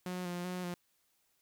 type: tone with vibrato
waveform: sawtooth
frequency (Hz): 178.8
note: F3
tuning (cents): +41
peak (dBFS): -33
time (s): 0.06-0.74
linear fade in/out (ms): 2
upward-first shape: square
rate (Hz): 2.6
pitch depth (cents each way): 24
effects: white hiss -75 dBFS RMS until 1.41 s